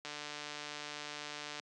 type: click train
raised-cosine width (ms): 0.2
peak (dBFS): -25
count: 230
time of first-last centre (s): 0.05-1.597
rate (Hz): 148
effects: high-pass 200 Hz 12 dB/octave + resampled to 24000 Hz